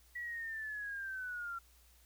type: linear sweep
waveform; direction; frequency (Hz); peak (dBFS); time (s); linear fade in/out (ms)
sine; down; 1947 to 1360; -39; 0.15-1.59; 10
effects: added 60 Hz sine -64 dBFS peak until 2.05 s + white hiss -67 dBFS RMS until 2.05 s